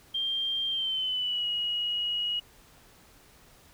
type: tone with pitch glide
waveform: sine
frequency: 3180 to 2899 Hz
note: G7 to F#7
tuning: +24 to -36 cents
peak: -27 dBFS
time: 0.14-2.4 s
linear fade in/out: 10 ms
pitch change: -160 cents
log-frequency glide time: 0.68-1.47 s
effects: pink hiss -57 dBFS RMS until 3.73 s